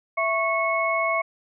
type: tone cluster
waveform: sine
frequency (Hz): 662 / 1104 / 2194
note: E5 / C#6 / C#7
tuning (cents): +7 / -7 / -18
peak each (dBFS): -25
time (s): 0.17-1.22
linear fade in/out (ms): 10
effects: none